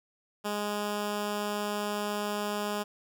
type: tone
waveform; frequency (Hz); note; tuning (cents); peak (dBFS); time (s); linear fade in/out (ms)
10% pulse; 207.2; G#3; -4; -22; 0.44-2.84; 20
effects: none